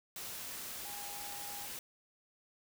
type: tone in noise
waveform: sine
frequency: 816 Hz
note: G#5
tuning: 31 cents flat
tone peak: -49 dBFS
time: 0.85-1.66 s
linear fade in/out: 2 ms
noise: white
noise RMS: -44 dBFS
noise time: 0.16-1.79 s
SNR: -8 dB
effects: none